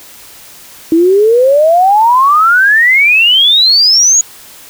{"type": "exponential sweep", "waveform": "sine", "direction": "up", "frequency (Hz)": [318.1, 6840], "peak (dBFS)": -4, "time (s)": [0.92, 4.21], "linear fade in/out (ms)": 2, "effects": ["white hiss -35 dBFS RMS until 4.69 s"]}